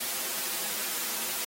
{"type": "noise with comb filter", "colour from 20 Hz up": "white", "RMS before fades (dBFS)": -32, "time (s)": [0, 1.45], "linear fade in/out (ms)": 10, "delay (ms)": 6.8, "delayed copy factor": -0.7, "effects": ["high-pass 200 Hz 12 dB/octave", "AAC 48 kbps"]}